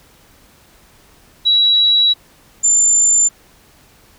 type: tone pair in turn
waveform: sine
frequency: 3897 / 7172 Hz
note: B7 / A8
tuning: -24 / +32 cents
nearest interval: major seventh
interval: 1056 cents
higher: second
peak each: -9 dBFS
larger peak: neither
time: 1.45-2.14 / 2.63-3.29 s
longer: first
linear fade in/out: 20 ms
effects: pink hiss -49 dBFS RMS until 4.18 s